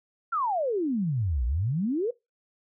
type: exponential two-way sweep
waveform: sine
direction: down then up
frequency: 1418 to 56.1 to 510 Hz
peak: -24 dBFS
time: 0.32-2.11 s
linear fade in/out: 10 ms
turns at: 1.45 s
effects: noise-tail reverb RT60 0.2 s tail -21 dB re dry